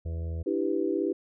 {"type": "harmonic tone", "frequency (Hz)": 82.41, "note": "E2", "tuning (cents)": 0, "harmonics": [1, 2, 4, 5, 6, 7, 8], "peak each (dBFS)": [-30, -43, -49, -51, -47, -55, -55], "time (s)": [0.05, 0.43], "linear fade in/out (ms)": 10}
{"type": "chord", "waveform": "sine", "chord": "E minor seventh", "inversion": "third", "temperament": "equal", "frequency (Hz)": [293.7, 329.6, 392, 493.9], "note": ["D4", "E4", "G4", "B4"], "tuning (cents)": [0, 0, 0, 0], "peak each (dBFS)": [-32, -29, -29, -34], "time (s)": [0.46, 1.13], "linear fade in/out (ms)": 10}
{"effects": []}